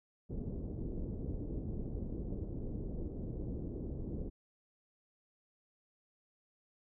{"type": "low-pass noise", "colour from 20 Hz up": "pink", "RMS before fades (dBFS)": -40, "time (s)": [0.29, 4.3], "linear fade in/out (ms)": 20, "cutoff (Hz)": 420, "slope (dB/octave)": 24, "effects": []}